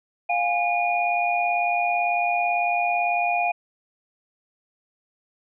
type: tone cluster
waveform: sine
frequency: 704 / 822 / 2445 Hz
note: F5 / G#5 / D#7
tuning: +14 / -18 / -31 cents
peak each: -22 / -28 / -25 dBFS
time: 0.29-3.52 s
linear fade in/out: 10 ms
effects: none